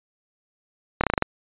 slowing click train, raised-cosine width 0.5 ms, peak -4 dBFS, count 7, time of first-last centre 1.01-1.224 s, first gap 27 ms, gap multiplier 1.11, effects resampled to 8000 Hz

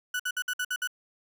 35% pulse tone bursts, 1482 Hz, F#6, 2 cents sharp, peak -26 dBFS, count 7, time 0.14-0.874 s, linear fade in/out 5 ms, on 56 ms, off 57 ms, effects none

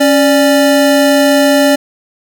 square tone pair together, 276.4 / 587.3 Hz, C#4 / D5, -5 / 0 cents, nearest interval octave + minor second, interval 1305 cents, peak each -10 dBFS, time 0-1.76 s, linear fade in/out 10 ms, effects none

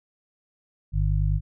harmonic tone, 50 Hz, G1, 35 cents sharp, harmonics 1 / 2 / 3, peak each -22 / -25 / -27 dBFS, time 0.92-1.41 s, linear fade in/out 50 ms, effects none

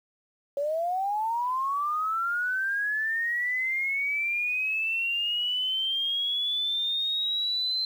sine linear sweep, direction up, 554.4 to 4106 Hz, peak -25 dBFS, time 0.57-7.85 s, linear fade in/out 2 ms, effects 9-bit

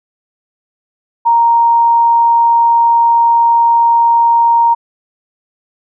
sine tone, 932.3 Hz, A#5, in tune, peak -6 dBFS, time 1.25-4.75 s, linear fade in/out 20 ms, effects none

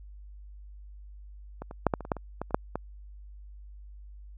clicks, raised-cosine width 1 ms, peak -23 / -27 / -7 / -11 / -25 / -26 / -11 / -25 / -18 / -29 / -8 / -16 dBFS, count 12, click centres 1.62 / 1.711 / 1.867 / 1.938 / 2.007 / 2.051 / 2.118 / 2.167 / 2.416 / 2.508 / 2.545 / 2.756 s, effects added 50 Hz sine -44 dBFS peak until 4.37 s

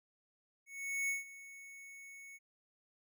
square tone with ADSR envelope, 2212 Hz, C#7, 4 cents flat, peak -33 dBFS, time 0.66-2.39 s, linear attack 430 ms, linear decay 150 ms, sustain -18 dB, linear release 33 ms, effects none

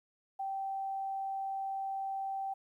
sine tone, 778 Hz, G5, 13 cents flat, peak -34 dBFS, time 0.39-2.54 s, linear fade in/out 10 ms, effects 12-bit

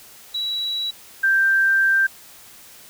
sine tone pair in turn, 3907 / 1574 Hz, B7 / G6, -19 / +7 cents, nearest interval octave + major third, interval 1574 cents, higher first, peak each -22 / -14 dBFS, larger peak second, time 0.34-0.91 / 1.23-2.07 s, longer second, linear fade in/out 10 ms, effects white hiss -45 dBFS RMS until 2.89 s

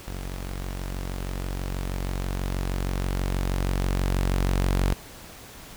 sawtooth tone with level ramp, 46.25 Hz, F#1, in tune, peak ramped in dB -28 to -16 dBFS, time 0.07-4.94 s, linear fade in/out 10 ms, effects pink hiss -44 dBFS RMS until 5.76 s

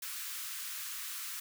white high-pass noise, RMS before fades -41 dBFS, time 0.02-1.4 s, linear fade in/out 5 ms, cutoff 1100 Hz, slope 48 dB/octave, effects none

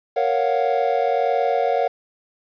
triangle chord, Gb major seventh, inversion first, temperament equal, 466.2 / 554.4 / 698.5 / 740 Hz, Bb4 / Db5 / F5 / Gb5, 0 / 0 / 0 / 0 cents, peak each -21 dBFS, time 0.16-1.88 s, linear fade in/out 10 ms, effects resampled to 11025 Hz + 8-bit

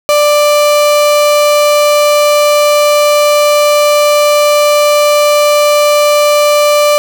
35% pulse tone, 590 Hz, D5, 8 cents sharp, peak -4 dBFS, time 0.09-6.98 s, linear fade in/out 0 ms, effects none

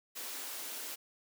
white high-pass noise, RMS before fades -42 dBFS, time 0.15-0.96 s, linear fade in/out 20 ms, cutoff 240 Hz, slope 96 dB/octave, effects none

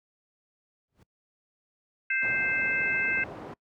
brown noise with exponential growth, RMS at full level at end -47 dBFS, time 0.88-1.03 s, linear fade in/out 2 ms, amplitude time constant 32 ms
harmonic tone, 523.3 Hz, C5, in tune, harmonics 3 / 4 / 5, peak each -28 / -29 / -30 dBFS, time 2.1-3.24 s, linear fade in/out 5 ms
white low-pass noise, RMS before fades -41 dBFS, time 2.22-3.54 s, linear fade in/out 5 ms, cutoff 670 Hz, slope 12 dB/octave
effects noise-tail reverb RT60 0.1 s tail -25 dB re dry + high-pass 80 Hz 12 dB/octave

